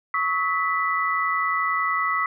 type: tone cluster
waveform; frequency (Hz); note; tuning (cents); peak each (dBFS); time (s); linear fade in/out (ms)
sine; 1116 / 1287 / 1981; C#6 / E6 / B6; +11 / -42 / +5; -25; 0.14-2.26; 2
effects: none